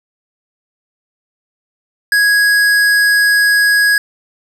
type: tone with hard clipping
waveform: triangle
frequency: 1660 Hz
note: G#6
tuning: 1 cent flat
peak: -10 dBFS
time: 2.12-3.98 s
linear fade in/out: 2 ms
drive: 18 dB
effects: none